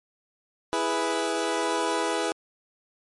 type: chord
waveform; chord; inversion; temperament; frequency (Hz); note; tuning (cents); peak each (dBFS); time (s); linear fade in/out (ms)
20% pulse; E major; none; equal; 329.6 / 415.3 / 493.9; E4 / G#4 / B4; 0 / 0 / 0; -24; 0.73-2.32; 0
effects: MP3 48 kbps